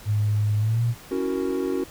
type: tone with pitch glide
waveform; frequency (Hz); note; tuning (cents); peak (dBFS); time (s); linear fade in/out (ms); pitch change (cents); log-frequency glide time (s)
sine; 105.1 to 117.97; G#2 to A#2; +21 to +21; -19; 0.05-0.95; 50; +200; 0.58-0.83
type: chord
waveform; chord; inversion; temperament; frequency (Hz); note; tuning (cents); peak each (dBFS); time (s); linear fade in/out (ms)
triangle; F# dominant seventh; second; equal; 277.2 / 329.6 / 370 / 466.2; C#4 / E4 / F#4 / A#4; 0 / 0 / 0 / 0; -26 / -30 / -24 / -30; 1.11-1.84; 5
effects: pink hiss -45 dBFS RMS until 1.9 s